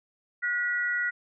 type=tone pair together; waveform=sine; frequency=1450 / 1939.5 Hz; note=F#6 / B6; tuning=-35 / -32 cents; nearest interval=perfect fourth; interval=503 cents; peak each=-28 dBFS; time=0.42-1.11 s; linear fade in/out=20 ms; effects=none